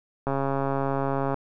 click train, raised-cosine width 1 ms, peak -13 dBFS, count 148, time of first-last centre 0.27-1.343 s, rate 137 Hz, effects none

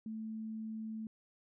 sine tone, 220 Hz, A3, in tune, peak -39 dBFS, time 0.06-1.07 s, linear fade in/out 2 ms, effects none

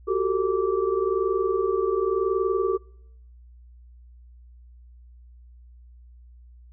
sine tone cluster, 368.6 / 389.5 / 449.2 / 1163 Hz, F#4 / G4 / A4 / D6, -7 / -11 / +36 / -17 cents, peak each -27 / -24 / -26 / -31 dBFS, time 0.07-2.78 s, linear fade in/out 20 ms, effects noise-tail reverb RT60 0.8 s tail -26 dB re dry + added 60 Hz sine -46 dBFS peak until 6.72 s

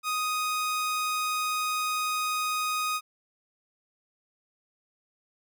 sawtooth tone, 1247 Hz, D#6, 3 cents sharp, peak -23 dBFS, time 0.03-3.01 s, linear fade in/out 50 ms, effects none

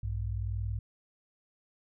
sine tone pair together, 60.4 / 101.4 Hz, B1 / G#2, -38 / -41 cents, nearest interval major sixth, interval 897 cents, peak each -34 / -33 dBFS, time 0.03-0.79 s, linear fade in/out 5 ms, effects none

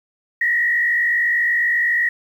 sine tone with frequency modulation, 1901 Hz, A#6, 33 cents sharp, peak -15 dBFS, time 0.41-2.09 s, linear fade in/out 5 ms, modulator 54 Hz, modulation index 1.1, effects 8-bit

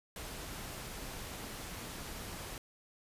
pink noise, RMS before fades -44 dBFS, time 0.16-2.58 s, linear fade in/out 2 ms, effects resampled to 32000 Hz

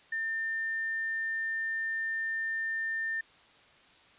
sine tone, 1800 Hz, A6, 39 cents sharp, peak -30 dBFS, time 0.12-3.21 s, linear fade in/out 5 ms, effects white hiss -59 dBFS RMS until 4.18 s + resampled to 8000 Hz

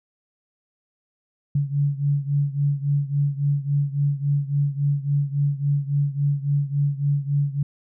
sine beating tone pair, 141.5 / 145.1 Hz, C#3 / D3, +36 / -21 cents, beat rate 3.6 Hz, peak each -21 / -24 dBFS, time 1.55-7.63 s, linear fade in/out 5 ms, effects none

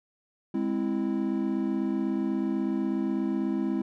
triangle chord, Ab augmented, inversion none, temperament equal with one note detuned, 205.3 / 261.6 / 329.6 Hz, Ab3 / C4 / E4, -20 / 0 / 0 cents, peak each -28 dBFS, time 0.54-3.82 s, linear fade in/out 5 ms, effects none

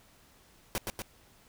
pink noise with echo, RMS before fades -32 dBFS, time 0.75-0.78 s, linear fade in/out 0 ms, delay 120 ms, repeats 2, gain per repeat -3 dB, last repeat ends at 1.02 s, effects pink hiss -61 dBFS RMS until 1.48 s

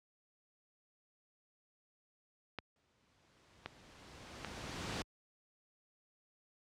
clicks, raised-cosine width 0.3 ms, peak -24 dBFS, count 3, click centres 2.587 / 3.66 / 4.447 s
pink noise with exponential growth, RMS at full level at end -38 dBFS, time 2.76-5.02 s, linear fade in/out 1 ms, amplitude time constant 490 ms
effects high-pass 60 Hz 12 dB/octave + low-pass 6000 Hz 12 dB/octave

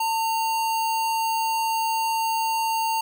sine tone with sample-and-hold, 899 Hz, A5, 37 cents sharp, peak -21 dBFS, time 0-3.01 s, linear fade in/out 5 ms, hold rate 3675 Hz, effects none

